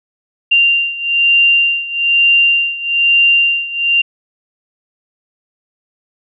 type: beating tone pair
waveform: sine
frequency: 2780 / 2781.1 Hz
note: F7 / F7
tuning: -9 / -8 cents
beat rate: 1.1 Hz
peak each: -11 / -14 dBFS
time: 0.51-4.02 s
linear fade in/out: 10 ms
effects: none